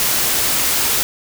white noise, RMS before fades -17 dBFS, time 0-1.03 s, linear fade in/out 0 ms, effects none

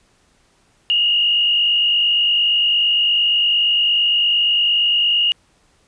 sine tone with frequency modulation, 2860 Hz, F7, 41 cents sharp, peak -13 dBFS, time 0.9-5.32 s, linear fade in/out 0 ms, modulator 48.7 Hz, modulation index 1.4, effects pink hiss -58 dBFS RMS until 5.87 s + resampled to 22050 Hz

